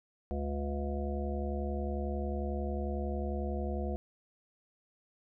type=harmonic tone; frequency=71.1 Hz; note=C#2; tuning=45 cents sharp; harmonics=1 / 3 / 5 / 7 / 9 / 10; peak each=-34 / -39 / -41 / -42 / -44 / -44 dBFS; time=0.31-3.96 s; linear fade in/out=0 ms; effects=none